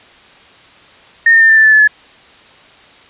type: tone with pitch steps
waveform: sine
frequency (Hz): 1835 / 1817.1 / 1799.3 / 1781.7 / 1764.3 / 1747.1 / 1730 / 1713.1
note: A#6 / A#6 / A6 / A6 / A6 / A6 / A6 / A6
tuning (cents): -28 / -45 / +38 / +21 / +4 / -13 / -30 / -47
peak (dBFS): -4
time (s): 1.26-1.876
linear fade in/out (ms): 5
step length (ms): 77
effects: white hiss -42 dBFS RMS until 3.09 s + resampled to 8000 Hz